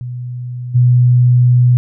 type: tone with level steps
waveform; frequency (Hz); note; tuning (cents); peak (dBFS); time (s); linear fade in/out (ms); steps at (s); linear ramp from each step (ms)
sine; 123.47; B2; 0; -21 / -6; 0.01-1.77; 0; 0.74; 20
effects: none